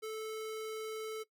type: tone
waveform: square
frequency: 437.3 Hz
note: A4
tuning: 11 cents flat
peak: -39 dBFS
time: 0.02-1.24 s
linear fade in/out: 20 ms
effects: noise-tail reverb RT60 0.1 s tail -19 dB re dry